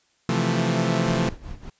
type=chord; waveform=sawtooth; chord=F major seventh; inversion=second; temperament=equal; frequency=130.81 / 164.81 / 174.61 / 220 Hz; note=C3 / E3 / F3 / A3; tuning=0 / 0 / 0 / 0 cents; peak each=-22 dBFS; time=0.29-1.29 s; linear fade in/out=2 ms
type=noise with tremolo; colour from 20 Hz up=brown; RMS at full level=-34 dBFS; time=1.06-1.7 s; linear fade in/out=5 ms; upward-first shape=sine; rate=5.2 Hz; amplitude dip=75%
effects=white hiss -65 dBFS RMS until 1.79 s + resampled to 16000 Hz